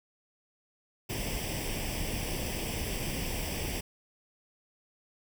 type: noise with comb filter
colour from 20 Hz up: pink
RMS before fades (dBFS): -34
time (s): 1.09-3.81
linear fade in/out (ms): 10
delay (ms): 0.37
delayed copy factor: +0.75
effects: none